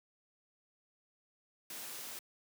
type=noise; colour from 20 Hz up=white; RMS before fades=-45 dBFS; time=1.7-2.19 s; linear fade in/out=2 ms; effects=high-pass 150 Hz 12 dB/octave